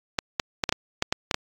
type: clicks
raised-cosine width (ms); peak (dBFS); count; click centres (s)
0.2; -5; 9; 0.188 / 0.398 / 0.638 / 0.692 / 0.725 / 1.024 / 1.125 / 1.312 / 1.344
effects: AAC 48 kbps